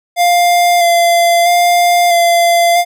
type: tone with vibrato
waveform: square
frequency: 694 Hz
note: F5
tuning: 11 cents flat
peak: -8 dBFS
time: 0.16-2.85 s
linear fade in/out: 50 ms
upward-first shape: square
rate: 0.77 Hz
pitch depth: 17 cents each way
effects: none